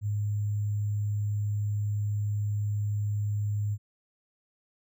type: tone with sample-and-hold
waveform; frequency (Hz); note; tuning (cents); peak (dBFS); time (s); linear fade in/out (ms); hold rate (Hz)
sine; 103.83; G#2; 0; -26; 0.01-3.78; 50; 7350
effects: none